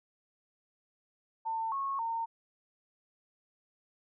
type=tone with pitch steps; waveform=sine; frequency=898 / 1096 / 914 Hz; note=A5 / C#6 / A#5; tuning=+35 / -20 / -34 cents; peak=-31 dBFS; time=1.45-2.26 s; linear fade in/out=20 ms; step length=270 ms; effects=none